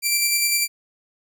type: tone with tremolo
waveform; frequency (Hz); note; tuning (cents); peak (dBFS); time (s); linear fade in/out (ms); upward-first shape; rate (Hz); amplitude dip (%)
10% pulse; 2351; D7; +1; -8; 0.02-0.68; 50; square; 10; 25
effects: none